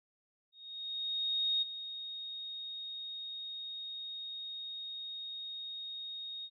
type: tone with ADSR envelope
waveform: sine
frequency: 3729 Hz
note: A#7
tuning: in tune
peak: -28 dBFS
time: 0.52-6.5 s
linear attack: 1100 ms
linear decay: 16 ms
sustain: -12 dB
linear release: 56 ms
effects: none